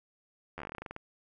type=slowing click train; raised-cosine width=0.5 ms; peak=-25 dBFS; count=15; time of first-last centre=0.58-0.964 s; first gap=11 ms; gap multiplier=1.13; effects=none